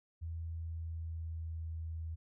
sine tone with pitch glide, 82.41 to 81.13 Hz, E2 to E2, 0 to -27 cents, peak -38 dBFS, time 0.21-2.16 s, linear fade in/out 20 ms, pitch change -27 cents, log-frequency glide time 0.4-1.7 s, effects none

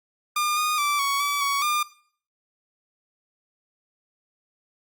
sawtooth tone with pitch steps, 1206 / 1229 / 1166 / 1117 / 1148 / 1122 / 1203 Hz, D6 / D#6 / D6 / C#6 / D6 / C#6 / D6, +46 / -22 / -13 / +13 / -40 / +21 / +41 cents, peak -18 dBFS, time 0.36-1.83 s, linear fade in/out 5 ms, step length 210 ms, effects noise-tail reverb RT60 0.5 s tail -18 dB re dry + Opus 48 kbps

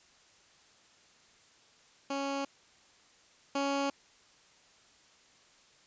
15% pulse tone pair in turn, 276.7 / 278.3 Hz, C#4 / C#4, -3 / +7 cents, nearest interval unison, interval 10 cents, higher second, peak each -26 / -23 dBFS, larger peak second, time 2.1-2.45 / 3.55-3.9 s, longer neither, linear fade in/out 5 ms, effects white hiss -62 dBFS RMS until 5.86 s + resampled to 16000 Hz

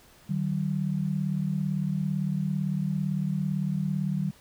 sine tone pair together, 152.08 / 189.9 Hz, D#3 / F#3, -39 / +45 cents, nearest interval major third, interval 384 cents, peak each -28 / -28 dBFS, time 0.29-4.31 s, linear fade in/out 10 ms, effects pink hiss -56 dBFS RMS until 4.4 s

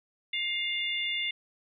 harmonic tone, 704 Hz, F5, 14 cents sharp, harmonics 3 / 4 / 5, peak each -32 / -33 / -34 dBFS, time 0.33-1.31 s, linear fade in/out 5 ms, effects none

